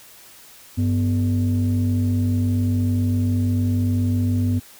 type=tone pair together; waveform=sine; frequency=98 / 246.9 Hz; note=G2 / B3; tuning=0 / 0 cents; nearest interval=octave + major third; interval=1600 cents; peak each=-17 / -20 dBFS; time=0.77-4.6 s; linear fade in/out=20 ms; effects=tanh soft clip ceiling -13 dBFS + white hiss -46 dBFS RMS until 4.79 s